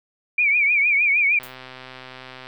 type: tone with vibrato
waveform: sine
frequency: 2333 Hz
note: D7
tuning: 12 cents flat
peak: -15 dBFS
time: 0.38-1.39 s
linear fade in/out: 5 ms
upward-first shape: triangle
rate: 6.5 Hz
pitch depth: 120 cents each way
type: click train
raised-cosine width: 0.3 ms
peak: -22 dBFS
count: 139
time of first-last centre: 1.4-2.47 s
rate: 129 Hz
type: noise with exponential decay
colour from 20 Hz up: violet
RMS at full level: -34 dBFS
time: 1.43-1.56 s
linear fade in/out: 5 ms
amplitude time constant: 28 ms
effects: none